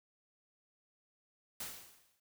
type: noise with exponential decay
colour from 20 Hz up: white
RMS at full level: -40 dBFS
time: 1.6-2.2 s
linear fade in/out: 5 ms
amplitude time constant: 130 ms
effects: none